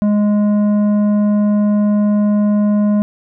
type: tone with tanh clipping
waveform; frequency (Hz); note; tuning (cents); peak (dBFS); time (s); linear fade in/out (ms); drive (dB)
sine; 207.7; G#3; 0; -12; 0.02-3.02; 0; 9
effects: none